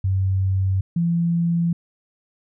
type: tone pair in turn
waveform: sine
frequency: 95.4 / 169.73 Hz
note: G2 / F3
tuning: -47 / -49 cents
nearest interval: minor seventh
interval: 998 cents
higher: second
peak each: -17 dBFS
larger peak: neither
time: 0.04-0.81 / 0.96-1.73 s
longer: neither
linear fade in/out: 5 ms
effects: none